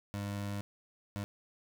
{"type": "tone bursts at uneven times", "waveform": "25% pulse", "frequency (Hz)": 101.3, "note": "G#2", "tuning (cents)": -43, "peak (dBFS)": -32, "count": 2, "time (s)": [[0.14, 0.61], [1.16, 1.24]], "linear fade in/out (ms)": 0, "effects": []}